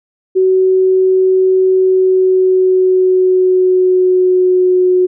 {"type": "tone with pitch glide", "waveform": "sine", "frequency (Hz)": [375.3, 365.5], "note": ["F#4", "F#4"], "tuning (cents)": [25, -21], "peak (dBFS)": -7, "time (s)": [0.35, 5.07], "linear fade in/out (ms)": 20, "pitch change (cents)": -46, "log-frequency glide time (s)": [1.73, 4.91], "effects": []}